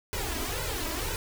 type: noise with flanger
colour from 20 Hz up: pink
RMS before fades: -32 dBFS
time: 0.13-1.16 s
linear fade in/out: 0 ms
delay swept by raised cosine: 2 to 3.1 ms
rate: 2 Hz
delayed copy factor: +0.85
effects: none